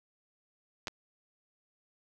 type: clicks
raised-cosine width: 0.2 ms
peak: -17 / -24 dBFS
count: 2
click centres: 0.872 / 0.881 s
effects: none